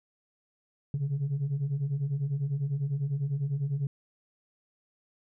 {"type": "beating tone pair", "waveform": "sine", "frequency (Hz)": [132.7, 142.7], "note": ["C3", "D3"], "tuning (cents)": [25, -49], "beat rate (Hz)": 10, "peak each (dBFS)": [-31, -27], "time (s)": [0.94, 3.87], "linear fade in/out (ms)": 2, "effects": ["tanh soft clip ceiling -24 dBFS"]}